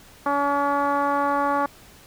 10% pulse tone with low-pass filter, 283.8 Hz, C#4, 41 cents sharp, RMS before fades -22 dBFS, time 0.26-1.66 s, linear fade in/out 2 ms, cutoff 1100 Hz, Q 2.2, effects pink hiss -49 dBFS RMS until 2.06 s

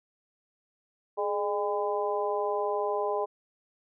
harmonic tone with a mistuned harmonic, 202.3 Hz, G#3, 45 cents flat, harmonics 2 / 3 / 4 / 5, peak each -30 / -32 / -33 / -34 dBFS, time 1.17-3.26 s, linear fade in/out 20 ms, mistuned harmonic 2, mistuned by +59 cents, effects none

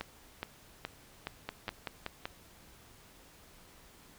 two click trains, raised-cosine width 0.3 ms, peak -20 / -20 dBFS, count 5 / 5, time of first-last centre 0.01-1.691 / 1.49-2.255 s, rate 2.38 / 5.23 Hz, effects pink hiss -58 dBFS RMS until 4.18 s

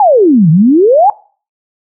sine exponential two-way sweep, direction down then up, 872 to 149.8 to 872 Hz, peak -3 dBFS, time 0-1.1 s, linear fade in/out 2 ms, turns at 0.5 s, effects noise-tail reverb RT60 0.4 s tail -21 dB re dry

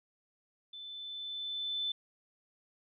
sine tone with level ramp, 3520 Hz, A7, in tune, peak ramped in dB -44 to -31 dBFS, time 0.73-1.92 s, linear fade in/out 5 ms, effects none

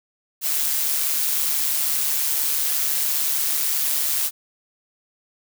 blue noise with amplitude modulation, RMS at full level -20 dBFS, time 0.41-4.31 s, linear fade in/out 50 ms, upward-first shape sine, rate 146 Hz, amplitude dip 45%, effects none

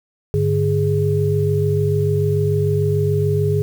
sine tone cluster, 99.8 / 146.6 / 414.3 Hz, G2 / D3 / G#4, +32 / -3 / -4 cents, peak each -19 dBFS, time 0.34-3.62 s, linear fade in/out 0 ms, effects 7-bit

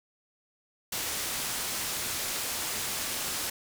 white low-pass noise, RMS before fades -33 dBFS, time 0.92-3.5 s, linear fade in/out 5 ms, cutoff 12000 Hz, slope 12 dB/octave, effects none

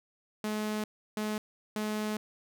sawtooth tone bursts at uneven times, 213.2 Hz, G#3, 46 cents sharp, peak -27 dBFS, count 3, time 0.44-0.84 / 1.17-1.38 / 1.76-2.17 s, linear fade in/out 2 ms, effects none

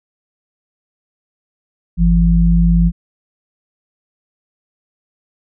sine tone pair together, 50.92 / 170 Hz, G#1 / F3, -33 / -46 cents, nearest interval octave + major sixth, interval 2087 cents, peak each -11 dBFS, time 1.97-2.92 s, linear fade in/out 50 ms, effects none

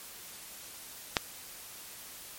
click, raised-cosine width 0.2 ms, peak -6 dBFS, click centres 1.168 s, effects white hiss -47 dBFS RMS until 2.38 s + MP3 64 kbps

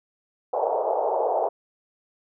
white band-pass noise, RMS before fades -24 dBFS, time 0.53-1.49 s, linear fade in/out 5 ms, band 430 to 860 Hz, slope 48 dB/octave, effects none

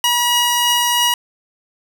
sawtooth tone pair together, 964 / 2889 Hz, B5 / F#7, -42 / -42 cents, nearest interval octave + perfect fifth, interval 1900 cents, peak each -13 dBFS, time 0.04-1.14 s, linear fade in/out 2 ms, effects none

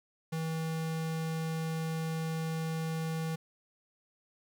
square tone, 161.2 Hz, E3, 38 cents flat, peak -33 dBFS, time 0.32-3.36 s, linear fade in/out 10 ms, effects 10-bit

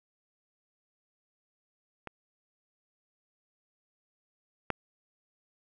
clicks, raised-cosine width 0.5 ms, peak -24 / -13 dBFS, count 2, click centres 2.073 / 4.703 s, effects none

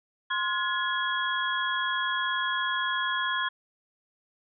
sine tone cluster, 1047 / 1432 / 1695 / 3314 Hz, C6 / F6 / G#6 / G#7, +1 / +43 / +35 / -4 cents, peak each -30 / -33 / -30 / -33 dBFS, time 0.3-3.49 s, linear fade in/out 10 ms, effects none

